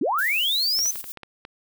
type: linear sweep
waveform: sine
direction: up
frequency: 213 to 6210 Hz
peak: -20 dBFS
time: 0.01-0.91 s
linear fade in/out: 5 ms
type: noise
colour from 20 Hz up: violet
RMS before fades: -33 dBFS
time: 0.18-1.02 s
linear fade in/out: 10 ms
type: noise with exponential growth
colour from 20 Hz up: violet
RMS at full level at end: -33 dBFS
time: 0.75-1.12 s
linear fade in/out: 0 ms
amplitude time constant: 79 ms
type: clicks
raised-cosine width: 0.3 ms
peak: -22 dBFS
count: 7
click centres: 0.79 / 0.858 / 0.957 / 1.042 / 1.173 / 1.233 / 1.451 s
effects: none